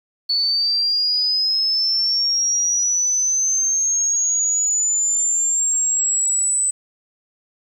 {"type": "linear sweep", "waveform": "sine", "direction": "up", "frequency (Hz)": [4435, 8040], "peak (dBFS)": -16, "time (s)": [0.29, 6.71], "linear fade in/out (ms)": 10, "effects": ["8-bit"]}